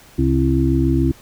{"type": "harmonic tone", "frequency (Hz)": 66.8, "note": "C2", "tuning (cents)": 36, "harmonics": [1, 2, 4, 5], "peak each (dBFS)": [-19, -19, -19, -19], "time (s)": [0.18, 1.12], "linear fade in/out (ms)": 10, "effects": ["pink hiss -46 dBFS RMS until 1.21 s"]}